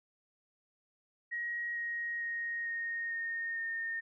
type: tone with pitch steps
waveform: sine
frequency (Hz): 1894 / 1880.9 / 1867.9 / 1855 / 1842.2 / 1829.5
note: A#6 / A#6 / A#6 / A#6 / A#6 / A#6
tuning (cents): +27 / +15 / +3 / -9 / -21 / -33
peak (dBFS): -34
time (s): 1.31-4.01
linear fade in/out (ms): 20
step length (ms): 450
effects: none